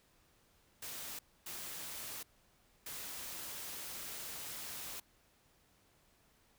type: noise bursts at uneven times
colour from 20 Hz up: white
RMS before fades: -45 dBFS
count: 3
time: 0.82-1.19 / 1.46-2.23 / 2.86-5 s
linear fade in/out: 5 ms
effects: pink hiss -70 dBFS RMS until 6.58 s